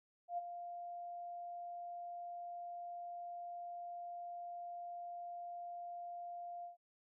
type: tone with ADSR envelope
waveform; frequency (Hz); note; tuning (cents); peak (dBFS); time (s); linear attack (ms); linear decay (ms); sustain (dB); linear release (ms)
sine; 698.5; F5; 0; -35; 0.28-6.77; 98; 23; -9; 130
effects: none